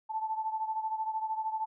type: beating tone pair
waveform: sine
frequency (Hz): 875 / 888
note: A5 / A5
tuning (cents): -10 / +16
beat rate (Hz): 13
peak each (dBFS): -32 / -37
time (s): 0.09-1.66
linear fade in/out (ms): 20
effects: none